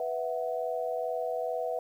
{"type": "chord", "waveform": "sine", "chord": "B suspended fourth", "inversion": "none", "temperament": "just", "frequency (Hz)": [493.9, 658.5, 740.8], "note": ["B4", "E5", "F#5"], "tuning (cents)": [0, -2, 2], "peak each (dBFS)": [-33, -33, -36], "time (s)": [0, 1.79], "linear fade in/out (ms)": 2, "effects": ["10-bit"]}